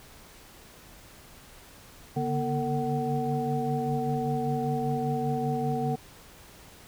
sine tone cluster, 142.4 / 147.5 / 240 / 452.2 / 751 Hz, C#3 / D3 / B3 / A4 / F#5, +47 / +8 / -49 / +47 / +26 cents, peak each -31 / -36 / -31 / -32 / -31 dBFS, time 2.16-5.96 s, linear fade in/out 10 ms, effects tanh soft clip ceiling -14 dBFS + pink hiss -51 dBFS RMS until 6.87 s

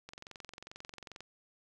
click train, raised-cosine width 0.2 ms, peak -29 dBFS, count 26, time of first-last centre 0.09-1.206 s, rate 22.4 Hz, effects none

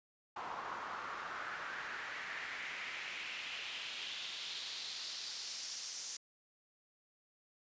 pink noise with band-pass filter sweep, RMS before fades -44 dBFS, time 0.36-6.17 s, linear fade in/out 5 ms, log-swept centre 1000 to 6200 Hz, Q 2.7, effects resampled to 16000 Hz

